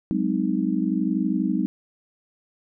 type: chord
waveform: sine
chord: Ab dominant seventh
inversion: third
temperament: just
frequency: 186.89 / 207.7 / 259.6 / 311.5 Hz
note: Gb3 / Ab3 / C4 / Eb4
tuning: +18 / 0 / -13 / +2 cents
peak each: -26 dBFS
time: 0.11-1.66 s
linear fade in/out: 0 ms
effects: none